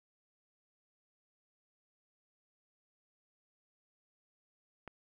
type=click; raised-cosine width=0.5 ms; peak=-30 dBFS; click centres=4.877 s; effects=11-bit